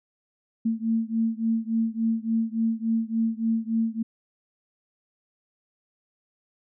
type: beating tone pair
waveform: sine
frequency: 224.3 / 227.8 Hz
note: A3 / A#3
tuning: +34 / -40 cents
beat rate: 3.5 Hz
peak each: -25 / -26 dBFS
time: 0.65-4.03 s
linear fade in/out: 10 ms
effects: none